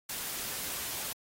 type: noise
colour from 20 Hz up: white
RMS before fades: -37 dBFS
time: 0.09-1.13 s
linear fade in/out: 5 ms
effects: AAC 48 kbps